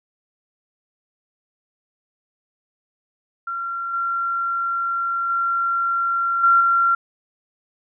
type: tone with level steps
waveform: sine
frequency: 1372 Hz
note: F6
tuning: 31 cents flat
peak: -24 / -20 / -18 / -11 / -14 dBFS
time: 3.47-6.95 s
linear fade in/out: 5 ms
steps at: 3.93 / 5.29 / 6.43 / 6.6 s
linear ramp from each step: 10 ms
effects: none